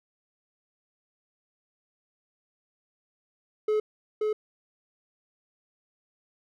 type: tone with echo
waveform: triangle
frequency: 427.6 Hz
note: A4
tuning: 49 cents flat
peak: -20 dBFS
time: 3.68-3.8 s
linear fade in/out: 5 ms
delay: 530 ms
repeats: 1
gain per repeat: -2 dB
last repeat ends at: 4.33 s
effects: none